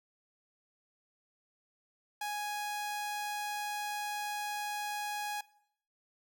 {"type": "tone", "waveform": "sawtooth", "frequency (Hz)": 831, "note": "G#5", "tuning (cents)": 1, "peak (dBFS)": -31, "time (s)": [2.21, 5.41], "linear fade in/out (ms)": 5, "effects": ["noise-tail reverb RT60 0.7 s tail -21 dB re dry"]}